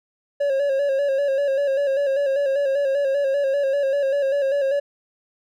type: tone with vibrato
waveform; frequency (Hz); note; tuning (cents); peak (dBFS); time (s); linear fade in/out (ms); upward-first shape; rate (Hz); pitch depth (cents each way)
triangle; 554.4; C#5; 0; -16; 0.4-4.8; 10; square; 5.1; 48
effects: none